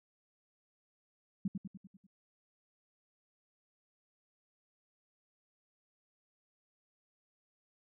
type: tone with echo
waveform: sine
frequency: 193.1 Hz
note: G3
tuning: 26 cents flat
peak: -30 dBFS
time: 1.45-1.48 s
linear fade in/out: 5 ms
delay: 98 ms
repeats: 6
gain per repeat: -5 dB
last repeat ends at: 2.068 s
effects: none